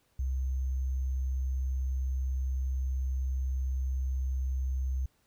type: tone with sample-and-hold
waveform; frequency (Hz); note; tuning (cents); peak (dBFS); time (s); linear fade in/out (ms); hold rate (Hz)
sine; 65.41; C2; 0; -28; 0.19-5.06; 5; 6300
effects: pink hiss -71 dBFS RMS until 5.26 s